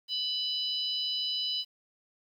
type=harmonic tone; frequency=994 Hz; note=B5; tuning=11 cents sharp; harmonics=3 / 4 / 5; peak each=-32 / -34 / -36 dBFS; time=0.08-1.65 s; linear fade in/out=50 ms; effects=10-bit